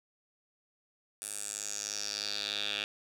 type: tone with band-pass filter sweep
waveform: 10% pulse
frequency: 103.2 Hz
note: G#2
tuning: 10 cents flat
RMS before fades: -37 dBFS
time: 1.22-2.84 s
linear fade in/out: 0 ms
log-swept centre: 9600 to 3100 Hz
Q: 4.2
effects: none